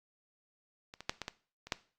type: clicks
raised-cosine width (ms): 0.2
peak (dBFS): -29 / -27 / -13 / -20 / -20 / -30 / -13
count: 7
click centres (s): 0.939 / 1.006 / 1.095 / 1.217 / 1.281 / 1.67 / 1.722
effects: noise-tail reverb RT60 0.4 s tail -18 dB re dry + Opus 48 kbps